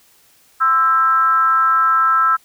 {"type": "tone with frequency modulation", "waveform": "sine", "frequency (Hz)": 1322, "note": "E6", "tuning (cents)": 5, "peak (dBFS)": -11, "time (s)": [0.6, 2.37], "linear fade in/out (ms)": 20, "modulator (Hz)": 282, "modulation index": 0.53, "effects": ["white hiss -53 dBFS RMS until 2.44 s"]}